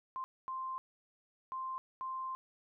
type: tone bursts at uneven times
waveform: sine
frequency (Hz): 1046.5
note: C6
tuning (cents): 0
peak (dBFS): -37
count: 4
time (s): 0.16-0.24 / 0.48-0.78 / 1.52-1.78 / 2.01-2.35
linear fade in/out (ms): 0
effects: none